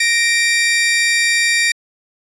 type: tone pair together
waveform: sawtooth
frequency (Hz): 1863.2 / 2349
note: A#6 / D7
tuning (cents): -1 / 0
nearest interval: major third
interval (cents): 401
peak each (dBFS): -12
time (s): 0-1.72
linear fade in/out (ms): 5
effects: resampled to 24000 Hz